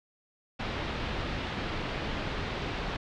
pink low-pass noise, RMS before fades -34 dBFS, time 0.59-2.97 s, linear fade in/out 10 ms, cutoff 3900 Hz, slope 24 dB/octave, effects none

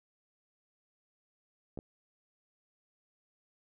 clicks, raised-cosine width 2 ms, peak -28 dBFS, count 2, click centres 1.775 / 1.789 s, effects none

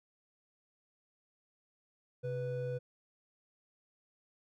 triangle tone pair together, 130.9 / 493.9 Hz, C3 / B4, +1 / 0 cents, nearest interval octave + major seventh, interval 2299 cents, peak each -36 / -35 dBFS, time 2.23-2.79 s, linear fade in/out 20 ms, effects none

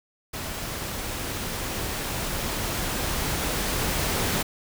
pink noise with level ramp, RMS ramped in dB -33 to -25 dBFS, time 0.33-4.43 s, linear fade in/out 10 ms, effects none

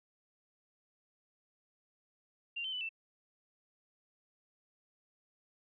sine tone with pitch steps, 2778 / 3083 / 2989 / 2663 Hz, F7 / G7 / F#7 / E7, -10 / -29 / +17 / +17 cents, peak -36 dBFS, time 2.56-2.892 s, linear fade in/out 10 ms, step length 83 ms, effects none

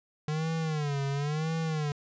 square tone with vibrato, 150.1 Hz, D3, 38 cents sharp, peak -29 dBFS, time 0.28-1.92 s, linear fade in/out 2 ms, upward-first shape sine, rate 0.97 Hz, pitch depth 140 cents each way, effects resampled to 16000 Hz

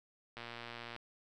click train, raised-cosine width 0.3 ms, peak -29 dBFS, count 71, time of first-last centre 0.37-0.963 s, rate 118 Hz, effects none

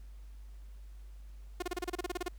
sawtooth tone bursts, 357.4 Hz, F4, 40 cents sharp, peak -29 dBFS, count 13, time 1.6-2.284 s, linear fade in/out 5 ms, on 24 ms, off 31 ms, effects added 50 Hz sine -46 dBFS peak until 2.38 s + pink hiss -68 dBFS RMS until 2.38 s

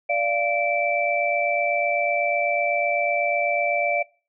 sine tone cluster, 585 / 693 / 2327 Hz, D5 / F5 / D7, -7 / -14 / -17 cents, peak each -24 dBFS, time 0.09-4.03 s, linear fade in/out 10 ms, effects noise-tail reverb RT60 0.4 s tail -24 dB re dry

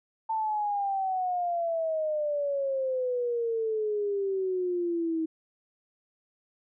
sine exponential sweep, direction down, 895 to 318.3 Hz, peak -26 dBFS, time 0.29-5.26 s, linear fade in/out 10 ms, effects none

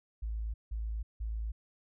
sine tone bursts, 54.7 Hz, A1, 9 cents flat, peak -33 dBFS, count 3, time 0.22-1.52 s, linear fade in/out 10 ms, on 320 ms, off 170 ms, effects none

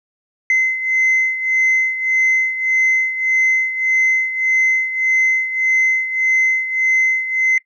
sine beating tone pair, 2056 / 2057.7 Hz, C7 / C7, -31 / -29 cents, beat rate 1.7 Hz, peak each -13 / -18 dBFS, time 0.5-7.58 s, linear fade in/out 2 ms, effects noise-tail reverb RT60 0.1 s tail -22 dB re dry + tanh soft clip ceiling -9 dBFS

